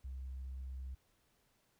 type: tone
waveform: sine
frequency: 65.41 Hz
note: C2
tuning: in tune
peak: -40 dBFS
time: 0.04-0.95 s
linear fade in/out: 10 ms
effects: tanh soft clip ceiling -39 dBFS + pink hiss -75 dBFS RMS until 1.79 s